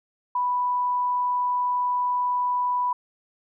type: tone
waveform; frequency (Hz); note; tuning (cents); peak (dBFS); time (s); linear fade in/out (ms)
sine; 987.8; B5; 0; -21; 0.35-2.93; 5
effects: none